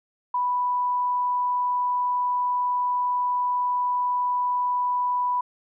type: tone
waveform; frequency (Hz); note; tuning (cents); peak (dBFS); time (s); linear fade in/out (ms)
sine; 987.8; B5; 0; -21; 0.34-5.41; 5
effects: none

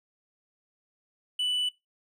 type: tone with hard clipping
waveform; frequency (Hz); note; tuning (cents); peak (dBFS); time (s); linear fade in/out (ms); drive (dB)
triangle; 2976; F#7; +9; -27; 1.39-1.69; 5; 6
effects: noise-tail reverb RT60 0.2 s tail -20 dB re dry

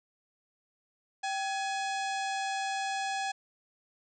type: harmonic tone with a mistuned harmonic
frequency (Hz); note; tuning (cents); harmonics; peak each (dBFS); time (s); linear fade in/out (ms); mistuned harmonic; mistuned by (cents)
840; G#5; +19; 1 / 2 / 3 / 4 / 5 / 6 / 7 / 8 / 9 / 10; -32 / -38 / -42 / -44 / -46 / -48 / -49 / -50 / -51 / -52; 1.23-3.32; 10; 1; -130
effects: none

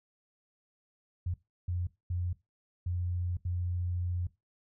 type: tone bursts at uneven times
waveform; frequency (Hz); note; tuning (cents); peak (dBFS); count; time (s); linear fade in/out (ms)
sine; 88.6; F2; +25; -30; 5; 1.26-1.34 / 1.68-1.87 / 2.1-2.33 / 2.86-3.37 / 3.45-4.27; 5
effects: noise-tail reverb RT60 0.2 s tail -17 dB re dry

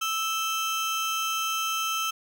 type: tone pair together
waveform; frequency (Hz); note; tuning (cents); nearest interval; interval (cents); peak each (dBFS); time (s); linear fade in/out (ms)
30% pulse; 1314 / 3125; E6 / G7; -6 / -6; octave + minor third; 1500; -25 / -28; 0.01-2.11; 10
effects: none

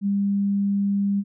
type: tone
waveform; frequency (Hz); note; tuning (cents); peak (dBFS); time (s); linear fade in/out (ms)
sine; 200; G3; +35; -19; 0.01-1.24; 50
effects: none

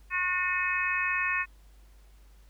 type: harmonic tone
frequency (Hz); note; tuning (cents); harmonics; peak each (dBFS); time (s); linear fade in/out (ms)
362.9; F#4; -34; 3 / 4 / 5 / 6 / 7; -33 / -36 / -30 / -37 / -30; 0.1-1.46; 50
effects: added 50 Hz sine -52 dBFS peak until 2.49 s + pink hiss -65 dBFS RMS until 2.49 s

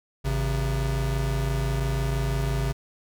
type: tone pair together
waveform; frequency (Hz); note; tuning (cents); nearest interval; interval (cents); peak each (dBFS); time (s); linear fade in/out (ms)
square; 53.44 / 134.4; A1 / C3; -50 / +47; octave + major third; 1597; -27; 0.24-2.73; 20
effects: none

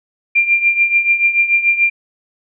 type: tone with tremolo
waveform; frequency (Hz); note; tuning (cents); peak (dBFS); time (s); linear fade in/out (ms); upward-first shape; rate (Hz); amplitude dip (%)
sine; 2384; D7; +25; -7; 0.35-1.9; 10; triangle; 6.9; 80
effects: none

